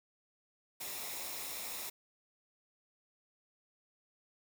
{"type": "noise with comb filter", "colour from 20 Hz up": "white", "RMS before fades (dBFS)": -42, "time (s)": [0.8, 1.9], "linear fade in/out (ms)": 10, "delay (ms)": 0.65, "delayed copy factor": -0.5, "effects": []}